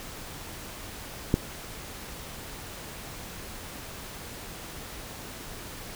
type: click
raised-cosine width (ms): 3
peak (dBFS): -7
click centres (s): 1.341
effects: pink hiss -41 dBFS RMS until 5.95 s